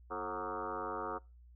sine tone with frequency modulation, 830.6 Hz, G#5, in tune, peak -36 dBFS, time 0.1-1.19 s, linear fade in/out 20 ms, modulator 97.3 Hz, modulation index 5.2, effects noise-tail reverb RT60 0.3 s tail -25 dB re dry + added 60 Hz sine -55 dBFS peak until 1.55 s

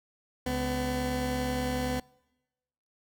20% pulse tone pair together, 70.18 / 251.4 Hz, C#2 / B3, +22 / +31 cents, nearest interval octave + minor seventh, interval 2209 cents, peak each -29 / -25 dBFS, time 0.46-2 s, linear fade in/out 5 ms, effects noise-tail reverb RT60 1.0 s tail -25 dB re dry

